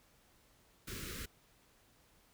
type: band-stop noise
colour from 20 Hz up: pink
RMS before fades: -44 dBFS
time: 0.87-1.26 s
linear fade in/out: 10 ms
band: 500 to 1200 Hz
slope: 48 dB/octave
effects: pink hiss -68 dBFS RMS until 2.33 s